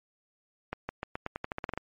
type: accelerating click train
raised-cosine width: 0.5 ms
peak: -18 dBFS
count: 13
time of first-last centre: 0.73-1.776 s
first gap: 160 ms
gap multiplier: 0.88
effects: MP3 48 kbps